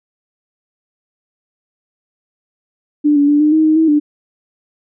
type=tone with pitch steps; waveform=sine; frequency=295.8 / 286.6 / 292.7 / 302.1 / 314.6 / 311.6 / 321.3 / 296.4 Hz; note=D4 / D4 / D4 / D4 / D#4 / D#4 / E4 / D4; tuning=+13 / -42 / -6 / +49 / +19 / +3 / -44 / +16 cents; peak=-8 dBFS; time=3.04-4 s; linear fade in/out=20 ms; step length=120 ms; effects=none